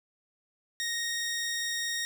15% pulse tone, 1864.7 Hz, A#6, in tune, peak -24 dBFS, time 0.8-2.05 s, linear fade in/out 0 ms, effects none

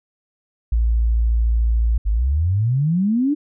sine tone, 56.9 Hz, A#1, 41 cents flat, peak -14 dBFS, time 0.72-1.98 s, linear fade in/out 5 ms
sine exponential sweep, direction up, 48.35 to 306 Hz, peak -15 dBFS, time 2.05-3.35 s, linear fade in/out 20 ms
effects none

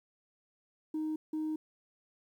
sine tone bursts at uneven times, 311.1 Hz, D#4, in tune, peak -30 dBFS, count 2, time 0.94-1.16 / 1.33-1.56 s, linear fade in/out 5 ms, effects tanh soft clip ceiling -30 dBFS + 11-bit

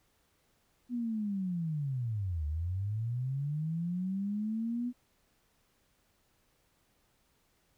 sine linear two-way sweep, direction down then up, 248.3 to 72.8 to 248.3 Hz, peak -31 dBFS, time 0.89-4.93 s, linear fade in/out 50 ms, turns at 2.46 s, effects pink hiss -72 dBFS RMS until 7.77 s

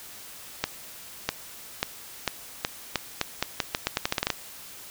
accelerating click train, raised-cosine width 0.2 ms, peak -6 dBFS, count 18, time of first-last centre 0.64-4.303 s, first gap 650 ms, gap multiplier 0.83, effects white hiss -44 dBFS RMS until 4.9 s

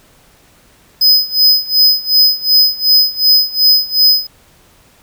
square tone with tremolo, 5030 Hz, D#8, 18 cents sharp, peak -5 dBFS, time 1.01-4.27 s, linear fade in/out 5 ms, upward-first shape sine, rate 2.7 Hz, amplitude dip 90%, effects pink hiss -48 dBFS RMS until 5.02 s

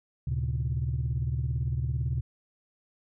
sine tone cluster, 74.2 / 116.1 / 133.9 Hz, D2 / A#2 / C3, +18 / -7 / +40 cents, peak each -30 dBFS, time 0.27-2.21 s, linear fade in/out 5 ms, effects tanh soft clip ceiling -20 dBFS

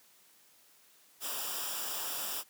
white noise with comb filter, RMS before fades -37 dBFS, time 1.2-2.44 s, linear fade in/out 50 ms, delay 0.47 ms, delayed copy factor -0.7, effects white hiss -63 dBFS RMS until 2.49 s + high-pass 150 Hz 12 dB/octave

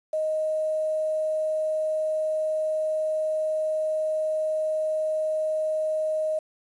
sine tone with quantisation, 624 Hz, D#5, 5 cents sharp, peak -23 dBFS, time 0.13-6.39 s, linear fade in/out 5 ms, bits 8, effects resampled to 22050 Hz

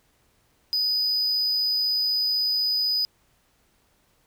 triangle tone, 4978 Hz, D#8, in tune, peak -20 dBFS, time 0.73-3.05 s, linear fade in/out 0 ms, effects pink hiss -65 dBFS RMS until 4.26 s

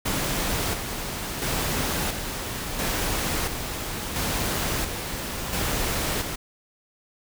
pink noise with tremolo, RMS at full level -26 dBFS, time 0.05-6.36 s, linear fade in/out 10 ms, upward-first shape square, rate 0.73 Hz, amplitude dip 45%, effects none

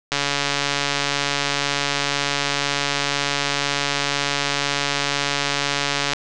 click train, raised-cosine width 0.2 ms, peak -3 dBFS, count 855, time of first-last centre 0.12-6.134 s, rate 142 Hz, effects resampled to 22050 Hz + 7-bit

